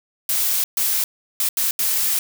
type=noise bursts at uneven times; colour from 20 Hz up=blue; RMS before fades=-20 dBFS; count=5; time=0.29-0.64 / 0.77-1.04 / 1.4-1.49 / 1.57-1.71 / 1.79-2.19 s; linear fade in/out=2 ms; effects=none

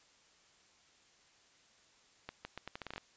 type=accelerating click train; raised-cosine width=0.3 ms; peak=-26 dBFS; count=11; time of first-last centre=2.29-2.98 s; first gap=160 ms; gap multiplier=0.79; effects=white hiss -66 dBFS RMS until 3.16 s + resampled to 16000 Hz

